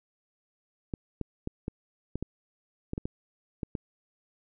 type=clicks; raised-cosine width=3 ms; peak=-19 dBFS; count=11; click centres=0.938 / 1.213 / 1.474 / 1.681 / 2.156 / 2.226 / 2.934 / 2.979 / 3.055 / 3.632 / 3.752 s; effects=none